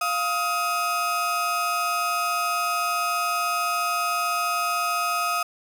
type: tone pair together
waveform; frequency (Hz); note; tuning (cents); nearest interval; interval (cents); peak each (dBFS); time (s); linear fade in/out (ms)
35% pulse; 698.5 / 1263.1; F5 / D#6; 0 / +26; minor seventh; 1026; -27 / -22; 0.01-5.43; 5
effects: none